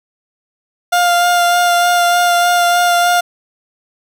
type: tone with vibrato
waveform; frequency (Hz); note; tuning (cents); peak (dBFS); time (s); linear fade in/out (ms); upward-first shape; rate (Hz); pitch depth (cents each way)
30% pulse; 702; F5; +9; -7; 0.92-3.21; 10; sine; 3.3; 14
effects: none